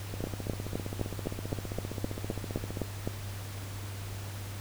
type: two click trains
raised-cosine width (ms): 2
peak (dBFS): -17 / -23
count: 12 / 41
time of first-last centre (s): 0.24-3.075 / 0.14-2.772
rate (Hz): 3.88 / 15.2
effects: added 99 Hz sine -38 dBFS peak until 4.6 s + pink hiss -45 dBFS RMS until 4.6 s